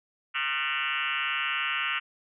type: tone with frequency modulation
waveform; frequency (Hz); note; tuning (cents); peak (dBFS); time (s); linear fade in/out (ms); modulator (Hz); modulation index
sine; 2084; C7; -7; -26; 0.34-2; 20; 143; 6.1
effects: none